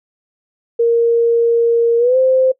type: tone with pitch glide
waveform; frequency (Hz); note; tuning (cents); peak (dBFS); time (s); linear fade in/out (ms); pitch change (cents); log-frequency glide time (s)
sine; 466.2 to 520.3; A#4 to C5; 0 to -10; -9; 0.79-2.52; 10; +190; 1.98-2.17
effects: noise-tail reverb RT60 0.1 s tail -21 dB re dry